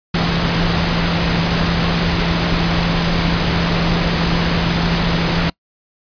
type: tone in noise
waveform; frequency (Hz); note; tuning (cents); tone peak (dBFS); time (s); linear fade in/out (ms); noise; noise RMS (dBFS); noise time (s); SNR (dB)
sine; 169.1; E3; +44; -18; 0.14-5.5; 5; pink; -18; 0.14-5.5; -3
effects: noise-tail reverb RT60 0.1 s tail -25 dB re dry + resampled to 11025 Hz